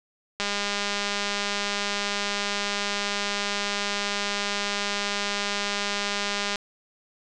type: click train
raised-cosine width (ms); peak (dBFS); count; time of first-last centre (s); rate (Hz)
0.2; -10; 1251; 0.4-6.558; 203
effects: resampled to 22050 Hz